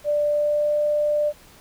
sine tone with pitch glide, 590 to 594.4 Hz, D5 to D5, +8 to +21 cents, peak -18 dBFS, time 0.04-1.33 s, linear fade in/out 50 ms, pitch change +13 cents, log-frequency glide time 0.27-0.72 s, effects pink hiss -50 dBFS RMS until 1.6 s

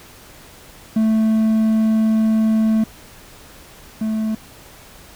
triangle tone pair in turn, 220 / 218.5 Hz, A3 / A3, 0 / -12 cents, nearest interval unison, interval 12 cents, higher first, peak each -11 / -16 dBFS, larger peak first, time 0.96-2.84 / 4.01-4.35 s, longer first, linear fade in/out 5 ms, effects pink hiss -43 dBFS RMS until 5.15 s

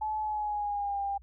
sine tone with pitch glide, 860 to 797.8 Hz, A5 to G5, -40 to +30 cents, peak -29 dBFS, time 0.01-1.18 s, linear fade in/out 10 ms, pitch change -130 cents, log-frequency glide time 0.2-1.01 s, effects added 60 Hz sine -51 dBFS peak until 1.22 s

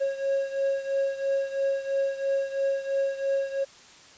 triangle beating tone pair, 546 / 549 Hz, C#5 / C#5, -26 / -17 cents, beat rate 3 Hz, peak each -24 / -28 dBFS, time 0-3.65 s, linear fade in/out 20 ms, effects white hiss -51 dBFS RMS until 4.17 s + resampled to 16000 Hz

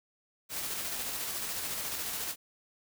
white noise with tremolo, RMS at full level -35 dBFS, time 0.49-2.36 s, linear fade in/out 50 ms, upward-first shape square, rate 14 Hz, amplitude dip 25%, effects none

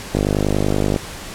click train, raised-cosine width 2 ms, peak -4 dBFS, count 42, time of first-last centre 0.15-0.962 s, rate 50.5 Hz, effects pink hiss -32 dBFS RMS until 1.34 s + low-pass 11000 Hz 12 dB/octave

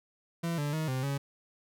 40% pulse tone with pitch steps, 168.2 / 146 / 157.4 / 129.9 / 139.6 Hz, E3 / D3 / D#3 / C3 / C#3, +35 / -10 / +20 / -12 / +13 cents, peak -29 dBFS, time 0.43-1.18 s, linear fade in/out 10 ms, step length 150 ms, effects none

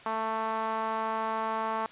sawtooth tone with band-pass filter, 221.6 Hz, A3, 13 cents sharp, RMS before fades -31 dBFS, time 0.06-1.86 s, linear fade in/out 0 ms, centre 1000 Hz, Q 3, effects white hiss -51 dBFS RMS until 1.91 s + resampled to 8000 Hz

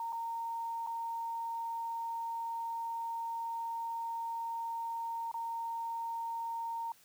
sine tone with dropouts, 921 Hz, A#5, 21 cents flat, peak -35 dBFS, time 0-6.92 s, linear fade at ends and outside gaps 2 ms, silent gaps 0.124-0.128 / 0.865-0.871 / 5.315-5.341 s, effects white hiss -63 dBFS RMS until 7.04 s

